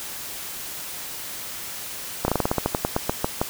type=slowing click train; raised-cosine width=1 ms; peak=-6 dBFS; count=15; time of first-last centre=2.25-3.415 s; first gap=31 ms; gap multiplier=1.14; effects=white hiss -34 dBFS RMS until 3.49 s